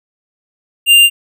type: tone with tanh clipping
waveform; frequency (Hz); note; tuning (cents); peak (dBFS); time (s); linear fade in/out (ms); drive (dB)
sine; 2794; F7; 0; -5; 0.86-1.1; 50; 16
effects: none